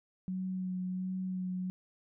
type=tone with vibrato; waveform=sine; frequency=185 Hz; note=F#3; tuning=in tune; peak=-33 dBFS; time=0.28-1.7 s; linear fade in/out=0 ms; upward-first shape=sine; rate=1.4 Hz; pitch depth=16 cents each way; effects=none